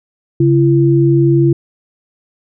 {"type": "tone pair together", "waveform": "sine", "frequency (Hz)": [138.18, 337.9], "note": ["C#3", "E4"], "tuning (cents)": [-5, 43], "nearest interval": "octave + minor third", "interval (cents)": 1548, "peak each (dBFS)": -10, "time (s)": [0.4, 1.53], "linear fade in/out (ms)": 5, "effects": []}